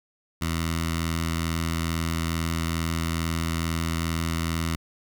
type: tone with notch filter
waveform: 10% pulse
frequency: 82.3 Hz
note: E2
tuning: 2 cents flat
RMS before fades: -27 dBFS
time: 0.41-4.76 s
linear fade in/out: 10 ms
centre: 470 Hz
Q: 0.57
effects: none